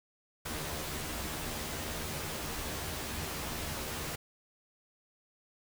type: noise with comb filter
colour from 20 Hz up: pink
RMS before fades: -38 dBFS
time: 0.45-4.16 s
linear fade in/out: 10 ms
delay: 13 ms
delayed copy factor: +0.8
effects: none